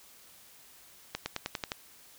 accelerating click train, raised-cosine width 0.2 ms, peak -15 dBFS, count 7, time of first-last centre 1.15-1.719 s, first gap 110 ms, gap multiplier 0.94, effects white hiss -56 dBFS RMS until 2.18 s

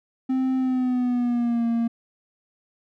triangle tone with pitch glide, 260.6 to 232.2 Hz, C4 to A#3, -7 to -7 cents, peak -18 dBFS, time 0.29-1.88 s, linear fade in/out 10 ms, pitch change -200 cents, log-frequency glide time 0.57-1.66 s, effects none

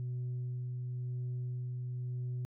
sine tone with tremolo, 124.4 Hz, B2, 13 cents sharp, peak -32 dBFS, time 0-2.45 s, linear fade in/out 0 ms, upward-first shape sine, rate 0.97 Hz, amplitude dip 25%, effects tanh soft clip ceiling -33 dBFS

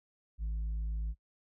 sine tone with tanh clipping, 54 Hz, A1, 32 cents flat, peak -33 dBFS, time 0.38-1.15 s, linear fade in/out 50 ms, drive 3 dB, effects noise-tail reverb RT60 0.1 s tail -23 dB re dry

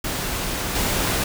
pink noise with level steps, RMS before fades -26 / -22 dBFS, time 0.04-1.24 s, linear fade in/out 5 ms, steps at 0.75 s, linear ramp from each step 5 ms, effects none

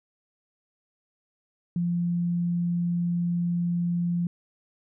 sine tone, 173.3 Hz, F3, 13 cents flat, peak -23 dBFS, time 1.76-4.27 s, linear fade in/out 2 ms, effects none

